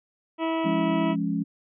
harmonic tone, 325.4 Hz, E4, 22 cents flat, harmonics 1 / 2 / 3 / 4 / 6 / 7 / 8 / 9 / 10, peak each -26 / -30 / -31 / -38 / -41 / -43 / -41 / -43 / -47 dBFS, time 0.38-1.16 s, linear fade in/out 50 ms
sine chord, Db major, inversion first, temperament just, 173.24 / 207.9 / 277.2 Hz, F3 / Ab3 / Db4, -14 / +2 / 0 cents, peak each -28 dBFS, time 0.64-1.44 s, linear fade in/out 20 ms
effects none

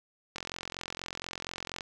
click train, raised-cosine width 0.2 ms, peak -19 dBFS, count 65, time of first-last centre 0.36-1.808 s, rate 44.2 Hz, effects none

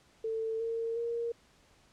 sine tone with pitch steps, 446.3 / 456.7 / 467.4 Hz, A4 / A#4 / A#4, +25 / -36 / +5 cents, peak -31 dBFS, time 0.24-1.32 s, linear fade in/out 5 ms, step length 360 ms, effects pink hiss -64 dBFS RMS until 1.92 s + low-pass 8000 Hz 12 dB/octave

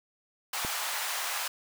pink high-pass noise, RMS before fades -33 dBFS, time 0.53-1.48 s, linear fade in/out 5 ms, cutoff 760 Hz, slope 24 dB/octave
click, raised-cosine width 2 ms, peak -22 dBFS, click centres 0.649 s
effects none

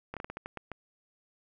slowing click train, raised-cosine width 0.5 ms, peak -23 dBFS, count 9, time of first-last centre 0.14-0.717 s, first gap 27 ms, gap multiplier 1.27, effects none

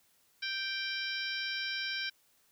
harmonic tone with a mistuned harmonic, 783 Hz, G5, 2 cents flat, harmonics 2 / 3 / 4 / 5 / 6 / 7, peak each -38 / -40 / -41 / -42 / -43 / -43 dBFS, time 0.42-2.1 s, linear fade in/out 10 ms, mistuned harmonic 6, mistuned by +42 cents, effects white hiss -69 dBFS RMS until 2.51 s

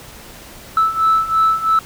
sine beating tone pair, 1310 / 1313 Hz, E6 / E6, -11 / -7 cents, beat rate 3 Hz, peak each -16 / -13 dBFS, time 0.77-1.79 s, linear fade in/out 2 ms, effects tanh soft clip ceiling -7 dBFS + pink hiss -38 dBFS RMS until 1.85 s

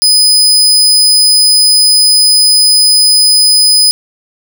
35% pulse tone, 5000 Hz, D#8, 8 cents sharp, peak -3 dBFS, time 0.02-3.91 s, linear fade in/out 0 ms, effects none

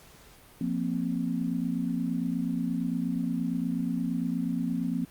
sine chord, F suspended fourth, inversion none, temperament equal, 174.61 / 233.1 / 261.6 Hz, F3 / Bb3 / C4, 0 / 0 / 0 cents, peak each -31 dBFS, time 0.61-5.05 s, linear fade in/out 2 ms, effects pink hiss -54 dBFS RMS until 5.1 s + Opus 48 kbps

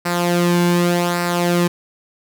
sawtooth tone with flanger, 174.61 Hz, F3, in tune, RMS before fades -17 dBFS, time 0.05-1.68 s, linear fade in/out 10 ms, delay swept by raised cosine 0.3 to 1.6 ms, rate 0.86 Hz, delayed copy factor -0.6, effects none

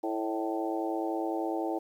harmonic tone with a mistuned harmonic, 110 Hz, A2, in tune, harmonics 3 / 4 / 5 / 6 / 7 / 8, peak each -32 / -38 / -38 / -39 / -36 / -41 dBFS, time 0.03-1.79 s, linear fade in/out 10 ms, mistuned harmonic 6, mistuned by -43 cents, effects 10-bit

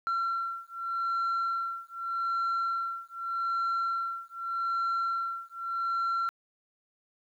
sine beating tone pair, 1360 / 1360.83 Hz, F6 / F6, -46 / -45 cents, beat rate 0.83 Hz, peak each -30 / -30 dBFS, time 0.07-6.29 s, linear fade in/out 0 ms, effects tanh soft clip ceiling -25 dBFS + 11-bit

